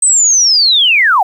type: linear sweep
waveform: sine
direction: down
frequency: 8300 to 698.5 Hz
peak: -6 dBFS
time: 0.02-1.23 s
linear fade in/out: 5 ms
effects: 7-bit